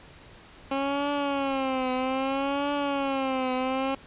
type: tone with vibrato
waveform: 15% pulse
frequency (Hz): 271.1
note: C#4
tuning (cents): -38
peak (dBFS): -19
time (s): 0.71-3.95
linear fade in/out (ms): 5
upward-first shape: triangle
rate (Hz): 0.62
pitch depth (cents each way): 110
effects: pink hiss -50 dBFS RMS until 4.06 s + resampled to 8000 Hz